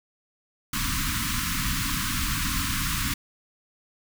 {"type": "band-stop noise", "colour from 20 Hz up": "pink", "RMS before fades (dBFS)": -27, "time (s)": [0.73, 3.14], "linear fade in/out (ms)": 5, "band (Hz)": [300, 1000], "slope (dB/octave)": 96, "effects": []}